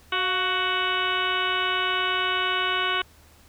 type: harmonic tone with a mistuned harmonic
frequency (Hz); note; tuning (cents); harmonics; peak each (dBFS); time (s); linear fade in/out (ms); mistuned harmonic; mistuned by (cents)
371.7; F#4; +8; 1 / 2 / 3 / 4 / 5 / 6 / 7 / 8 / 9 / 10; -33 / -35 / -28 / -28 / -38 / -32 / -35 / -28 / -40 / -36; 0.12-3.02; 5; 2; -70
effects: added 78 Hz sine -55 dBFS peak until 3.48 s + pink hiss -55 dBFS RMS until 3.48 s